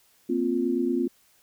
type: chord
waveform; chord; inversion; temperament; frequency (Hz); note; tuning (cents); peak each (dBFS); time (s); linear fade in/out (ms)
sine; Bb suspended second; none; just; 233.1 / 262.2 / 349.6; Bb3 / C4 / F4; 0 / +4 / +2; -29 / -26 / -26; 0.29-1.08; 10
effects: white hiss -62 dBFS RMS until 1.42 s